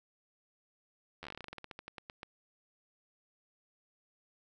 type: slowing click train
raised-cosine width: 0.3 ms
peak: -28 dBFS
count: 21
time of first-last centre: 1.23-2.231 s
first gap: 11 ms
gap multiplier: 1.14
effects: none